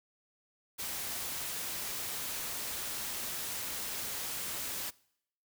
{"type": "noise", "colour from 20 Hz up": "white", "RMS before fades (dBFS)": -38, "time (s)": [0.78, 4.91], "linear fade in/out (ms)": 20, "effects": ["noise-tail reverb RT60 0.7 s tail -23 dB re dry"]}